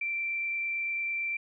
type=tone with frequency modulation; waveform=sine; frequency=2349 Hz; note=D7; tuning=in tune; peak=-29 dBFS; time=0.01-1.37 s; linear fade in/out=5 ms; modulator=28.9 Hz; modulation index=0.58; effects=none